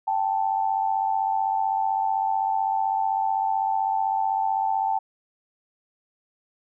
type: tone pair together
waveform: sine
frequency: 782 / 877.8 Hz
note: G5 / A5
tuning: -4 / -4 cents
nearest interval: major second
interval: 200 cents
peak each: -24 / -24 dBFS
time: 0.07-4.99 s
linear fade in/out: 10 ms
effects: none